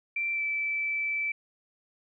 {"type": "tone with pitch glide", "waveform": "sine", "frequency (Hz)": [2349, 2319], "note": ["D7", "D7"], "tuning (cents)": [0, -22], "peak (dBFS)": -27, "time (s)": [0.16, 1.32], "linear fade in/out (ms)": 5, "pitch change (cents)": -22, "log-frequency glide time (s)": [0.32, 0.42], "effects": []}